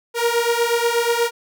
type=beating tone pair; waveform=sawtooth; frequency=466.2 / 474.5 Hz; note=A#4 / A#4; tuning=0 / +31 cents; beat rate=8.3 Hz; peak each=-16 dBFS; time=0.14-1.31 s; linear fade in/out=50 ms; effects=none